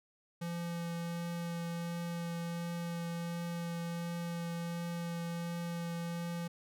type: tone with vibrato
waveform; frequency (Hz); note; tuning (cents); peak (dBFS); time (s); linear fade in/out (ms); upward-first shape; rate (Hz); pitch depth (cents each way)
square; 170.3; F3; -43; -37; 0.41-6.48; 10; triangle; 1.4; 10
effects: none